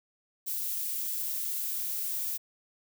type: noise with high-pass filter sweep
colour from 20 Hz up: violet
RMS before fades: -33 dBFS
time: 0.46-2.38 s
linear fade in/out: 20 ms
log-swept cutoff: 2400 to 760 Hz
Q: 0.77
effects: none